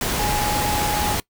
sine tone in noise, 834 Hz, G#5, 7 cents sharp, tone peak -23 dBFS, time 0.19-1.15 s, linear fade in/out 2 ms, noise pink, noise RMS -23 dBFS, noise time 0.01-1.2 s, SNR -3 dB, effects noise-tail reverb RT60 0.1 s tail -22 dB re dry

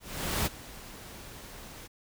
pink noise with ADSR envelope, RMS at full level -28 dBFS, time 0-1.88 s, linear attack 460 ms, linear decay 24 ms, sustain -18 dB, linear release 20 ms, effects none

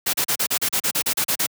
white noise bursts, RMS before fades -21 dBFS, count 13, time 0.06-1.467 s, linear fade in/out 10 ms, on 75 ms, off 36 ms, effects high-pass 100 Hz 12 dB/octave

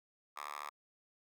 5% pulse tone with high-pass filter, 73.42 Hz, D2, in tune, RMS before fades -45 dBFS, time 0.36-0.7 s, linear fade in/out 10 ms, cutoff 1200 Hz, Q 6.6, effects none

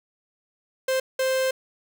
45% pulse tone bursts at uneven times, 523.3 Hz, C5, in tune, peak -21 dBFS, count 2, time 0.88-1 / 1.19-1.51 s, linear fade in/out 5 ms, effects none

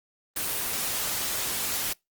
white noise, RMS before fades -29 dBFS, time 0.36-1.93 s, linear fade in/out 5 ms, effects noise-tail reverb RT60 0.2 s tail -26 dB re dry + Opus 24 kbps

